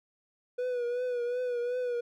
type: tone with vibrato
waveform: triangle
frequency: 490.1 Hz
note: B4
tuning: 13 cents flat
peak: -27 dBFS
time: 0.58-2.01 s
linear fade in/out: 10 ms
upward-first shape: triangle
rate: 2.7 Hz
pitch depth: 55 cents each way
effects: none